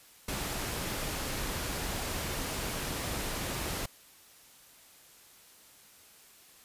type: noise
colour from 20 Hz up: pink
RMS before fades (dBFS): -35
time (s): 0.28-3.86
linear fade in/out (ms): 5
effects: white hiss -57 dBFS RMS until 6.64 s + resampled to 32000 Hz